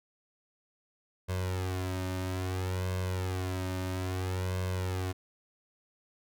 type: tone with flanger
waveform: sawtooth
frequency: 92.5 Hz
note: F#2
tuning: in tune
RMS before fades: -33 dBFS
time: 1.28-5.13 s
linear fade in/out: 20 ms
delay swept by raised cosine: 1.9 to 3.3 ms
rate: 0.6 Hz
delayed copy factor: +1
effects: none